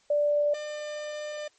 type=tone pair in turn; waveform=sine / 45% pulse; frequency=587 / 599.7 Hz; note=D5 / D5; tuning=-1 / +36 cents; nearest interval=unison; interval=37 cents; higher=second; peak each=-21 / -33 dBFS; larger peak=first; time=0.1-0.54 / 0.54-1.48 s; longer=second; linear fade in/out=5 ms; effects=white hiss -64 dBFS RMS until 1.58 s + MP3 32 kbps